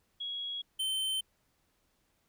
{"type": "tone pair in turn", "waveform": ["sine", "square"], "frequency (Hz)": [3322, 3092], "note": ["G#7", "G7"], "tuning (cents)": [0, -24], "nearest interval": "minor second", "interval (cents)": 124, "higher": "first", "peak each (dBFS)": [-35, -31], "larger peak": "second", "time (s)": [[0.2, 0.62], [0.79, 1.21]], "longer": "neither", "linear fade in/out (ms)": 10, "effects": ["pink hiss -74 dBFS RMS until 2.28 s"]}